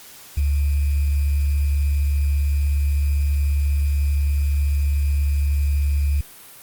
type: tone with sample-and-hold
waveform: sine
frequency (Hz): 71.6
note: D2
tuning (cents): -43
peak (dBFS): -16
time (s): 0.37-6.21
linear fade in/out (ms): 5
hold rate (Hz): 2450
effects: white hiss -43 dBFS RMS until 6.62 s + Opus 48 kbps